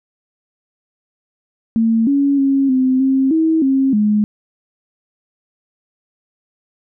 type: tone with pitch steps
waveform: sine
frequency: 226.1 / 280.4 / 273.3 / 258.9 / 266.6 / 321.1 / 268.3 / 210.2 Hz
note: A3 / C#4 / C#4 / C4 / C4 / E4 / C4 / G#3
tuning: +47 / +20 / -24 / -18 / +33 / -45 / +44 / +21 cents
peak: -11 dBFS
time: 1.76-4.24 s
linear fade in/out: 0 ms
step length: 310 ms
effects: none